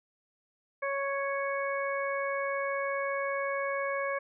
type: harmonic tone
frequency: 554.4 Hz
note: C#5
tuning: in tune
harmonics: 1 / 2 / 3 / 4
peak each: -32 / -35 / -37 / -38 dBFS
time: 0.82-4.19 s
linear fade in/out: 10 ms
effects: none